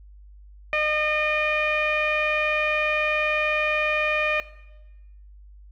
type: tone with low-pass filter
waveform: sawtooth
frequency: 609 Hz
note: D#5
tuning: 37 cents flat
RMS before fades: -23 dBFS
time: 0.73-4.4 s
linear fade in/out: 0 ms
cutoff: 2300 Hz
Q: 8.4
effects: noise-tail reverb RT60 1.0 s tail -17 dB re dry + added 50 Hz sine -44 dBFS peak until 5.71 s